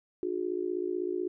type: tone with amplitude modulation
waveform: sine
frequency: 361.9 Hz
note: F#4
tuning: 38 cents flat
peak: -25 dBFS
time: 0.23-1.28 s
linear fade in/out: 0 ms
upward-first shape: sine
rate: 56 Hz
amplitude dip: 95%
effects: none